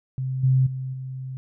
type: tone with level steps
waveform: sine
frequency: 130.81 Hz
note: C3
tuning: in tune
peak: -24 / -15 / -27 / -30 dBFS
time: 0.18-1.37 s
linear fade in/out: 0 ms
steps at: 0.43 / 0.66 / 0.93 s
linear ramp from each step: 10 ms
effects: none